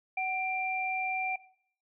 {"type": "tone pair together", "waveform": "sine", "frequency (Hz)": [750.7, 2369], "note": ["F#5", "D7"], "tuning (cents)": [25, 14], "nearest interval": "octave + minor sixth", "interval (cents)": 1989, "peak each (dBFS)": [-32, -31], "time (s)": [0.17, 1.36], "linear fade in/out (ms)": 5, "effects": ["noise-tail reverb RT60 0.6 s tail -19 dB re dry"]}